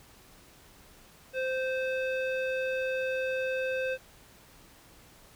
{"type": "tone with low-pass filter", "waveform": "square", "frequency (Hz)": 520, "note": "C5", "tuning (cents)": -11, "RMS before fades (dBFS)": -31, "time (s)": [1.33, 3.98], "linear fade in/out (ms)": 50, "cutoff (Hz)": 2500, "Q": 2.1, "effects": ["pink hiss -56 dBFS RMS until 5.35 s"]}